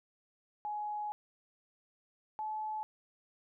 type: tone pair in turn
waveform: sine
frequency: 839 / 861.1 Hz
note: G#5 / A5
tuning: +17 / -38 cents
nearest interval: unison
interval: 45 cents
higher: second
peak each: -35 / -35 dBFS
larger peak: neither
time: 0.65-1.12 / 2.39-2.83 s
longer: first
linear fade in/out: 0 ms
effects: none